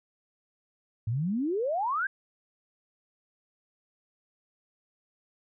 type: exponential sweep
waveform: sine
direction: up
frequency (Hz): 104 to 1644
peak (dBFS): -26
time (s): 1.07-2.07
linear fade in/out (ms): 5
effects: none